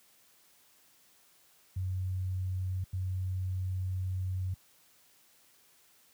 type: tone bursts at uneven times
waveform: sine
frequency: 92.9 Hz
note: F#2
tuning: 7 cents sharp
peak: -30 dBFS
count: 2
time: 1.76-2.84 / 2.93-4.54 s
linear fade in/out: 5 ms
effects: white hiss -64 dBFS RMS until 6.13 s + high-pass 60 Hz 12 dB/octave